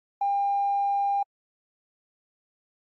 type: tone with tanh clipping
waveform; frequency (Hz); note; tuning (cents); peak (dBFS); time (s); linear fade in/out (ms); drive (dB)
triangle; 801; G5; +37; -22; 0.21-1.23; 5; 4
effects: AAC 64 kbps